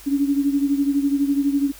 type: beating tone pair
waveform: sine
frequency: 278.9 / 290.9 Hz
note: C#4 / D4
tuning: +11 / -16 cents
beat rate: 12 Hz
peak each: -18 / -23 dBFS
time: 0.06-1.72 s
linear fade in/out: 20 ms
effects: added 50 Hz sine -47 dBFS peak until 1.79 s + white hiss -44 dBFS RMS until 1.79 s

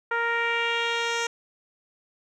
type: tone with low-pass filter sweep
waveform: 10% pulse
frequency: 466.2 Hz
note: A#4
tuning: in tune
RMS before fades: -26 dBFS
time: 0.11-1.27 s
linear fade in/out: 5 ms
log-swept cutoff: 1500 to 5900 Hz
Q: 2
effects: none

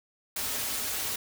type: noise with comb filter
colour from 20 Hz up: white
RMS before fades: -32 dBFS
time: 0.36-1.16 s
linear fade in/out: 5 ms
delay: 5.8 ms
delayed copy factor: -0.55
effects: none

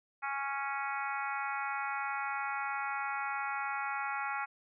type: harmonic tone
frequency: 276.9 Hz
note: C#4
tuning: 2 cents flat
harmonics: 3 / 4 / 5 / 6 / 7 / 8 / 9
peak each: -38 / -41 / -38 / -46 / -44 / -44 / -46 dBFS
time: 0.22-4.46 s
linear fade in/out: 20 ms
effects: none

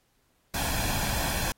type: noise with comb filter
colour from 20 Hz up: pink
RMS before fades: -29 dBFS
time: 0.54-1.52 s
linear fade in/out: 2 ms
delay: 1.2 ms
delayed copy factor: +0.6
effects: pink hiss -70 dBFS RMS until 1.57 s + AAC 48 kbps

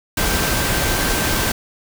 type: tone in noise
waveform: sine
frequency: 1563 Hz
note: G6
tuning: 6 cents flat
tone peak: -28 dBFS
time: 0.17-1.52 s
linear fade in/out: 5 ms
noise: pink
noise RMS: -19 dBFS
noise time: 0.17-1.52 s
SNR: -12 dB
effects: none

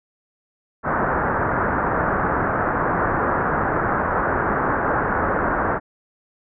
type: low-pass noise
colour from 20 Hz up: white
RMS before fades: -21 dBFS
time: 0.83-5.8 s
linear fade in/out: 50 ms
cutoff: 1600 Hz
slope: 48 dB/octave
effects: none

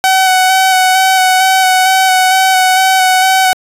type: tone with vibrato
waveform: sawtooth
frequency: 752 Hz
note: F#5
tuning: 28 cents sharp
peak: -3 dBFS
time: 0.04-3.53 s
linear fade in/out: 0 ms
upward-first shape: square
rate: 2.2 Hz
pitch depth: 15 cents each way
effects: resampled to 32000 Hz

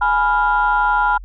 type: chord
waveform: sine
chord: F diminished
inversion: first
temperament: equal with one note detuned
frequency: 835.9 / 987.8 / 1396.9 Hz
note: Ab5 / Cb6 / F6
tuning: +11 / 0 / 0 cents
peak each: -17 dBFS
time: 0.01-1.18 s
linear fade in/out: 10 ms
effects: tanh soft clip ceiling -6 dBFS + added 45 Hz sine -32 dBFS peak until 1.24 s

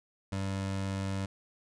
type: tone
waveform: 25% pulse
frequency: 97.1 Hz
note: G2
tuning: 16 cents flat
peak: -28 dBFS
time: 0.32-1.26 s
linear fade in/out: 5 ms
effects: resampled to 22050 Hz

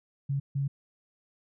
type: tone bursts at uneven times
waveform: sine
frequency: 138.9 Hz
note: C#3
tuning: 4 cents sharp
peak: -26 dBFS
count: 2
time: 0.29-0.4 / 0.55-0.68 s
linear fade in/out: 10 ms
effects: none

